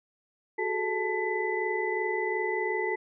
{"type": "tone cluster", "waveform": "sine", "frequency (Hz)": [370.9, 413.3, 436.3, 878, 2002], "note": ["F#4", "G#4", "A4", "A5", "B6"], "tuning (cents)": [4, -8, -15, -4, 23], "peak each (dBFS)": [-32, -39, -32, -34, -32], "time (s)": [0.58, 2.96], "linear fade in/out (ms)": 10, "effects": []}